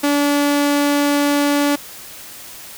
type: tone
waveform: sawtooth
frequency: 287.9 Hz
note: D4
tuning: 34 cents flat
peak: -10 dBFS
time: 0.03-1.76 s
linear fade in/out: 10 ms
effects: white hiss -36 dBFS RMS until 2.77 s